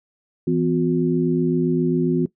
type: tone cluster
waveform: sine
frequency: 165.3 / 252.9 / 359.6 Hz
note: E3 / B3 / F#4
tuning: +5 / +41 / -49 cents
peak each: -21 dBFS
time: 0.47-2.26 s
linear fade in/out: 5 ms
effects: noise-tail reverb RT60 0.1 s tail -18 dB re dry